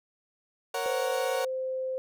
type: chord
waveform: 30% pulse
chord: F# major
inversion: first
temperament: equal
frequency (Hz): 466.2 / 554.4 / 740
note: A#4 / C#5 / F#5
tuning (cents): 0 / 0 / 0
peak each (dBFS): -31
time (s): 0.74-1.45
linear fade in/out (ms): 5
type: tone with pitch glide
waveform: sine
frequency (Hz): 516 to 520.2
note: C5 to C5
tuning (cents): -24 to -10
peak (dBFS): -29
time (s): 0.86-1.98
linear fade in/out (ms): 0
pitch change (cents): +14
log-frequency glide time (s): 1.16-1.29
effects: none